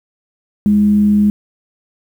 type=tone with frequency modulation; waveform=sine; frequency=207 Hz; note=G#3; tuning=5 cents flat; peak=-8 dBFS; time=0.66-1.3 s; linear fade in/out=0 ms; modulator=121 Hz; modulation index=0.2; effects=7-bit